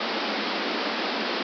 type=band-pass noise; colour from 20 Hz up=pink; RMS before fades=-28 dBFS; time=0-1.43 s; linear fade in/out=5 ms; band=200 to 5200 Hz; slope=96 dB/octave; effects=none